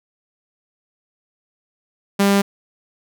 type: tone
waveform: sawtooth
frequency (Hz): 199.2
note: G3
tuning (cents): +28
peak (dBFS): -9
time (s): 2.19-2.42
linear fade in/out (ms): 10
effects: none